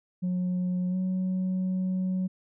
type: tone with pitch glide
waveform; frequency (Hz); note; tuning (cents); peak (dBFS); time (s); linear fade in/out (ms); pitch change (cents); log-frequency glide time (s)
sine; 181 to 185.77; F#3 to F#3; -38 to +7; -23; 0.22-2.28; 20; +45; 0.9-0.96
effects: tanh soft clip ceiling -24 dBFS